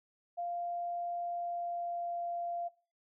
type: tone with pitch glide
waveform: sine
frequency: 696 to 692 Hz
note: F5 to F5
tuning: -6 to -16 cents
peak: -34 dBFS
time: 0.37-2.69 s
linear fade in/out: 20 ms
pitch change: -10 cents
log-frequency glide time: 1.23-2.24 s
effects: noise-tail reverb RT60 0.4 s tail -21 dB re dry